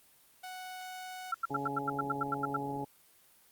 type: tone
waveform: sawtooth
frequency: 740 Hz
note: F#5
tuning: in tune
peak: -38 dBFS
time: 0.43-1.32 s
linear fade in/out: 10 ms
type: tone bursts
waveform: sine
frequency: 1355 Hz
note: E6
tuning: 47 cents sharp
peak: -28 dBFS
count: 12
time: 1.32-2.565 s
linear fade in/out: 5 ms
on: 24 ms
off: 87 ms
type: harmonic tone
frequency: 140.1 Hz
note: C#3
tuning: 19 cents sharp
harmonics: 1 / 2 / 3 / 4 / 5 / 6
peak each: -43 / -39 / -41 / -47 / -48 / -38 dBFS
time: 1.5-2.85 s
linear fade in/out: 10 ms
effects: white hiss -63 dBFS RMS until 3.51 s + Opus 32 kbps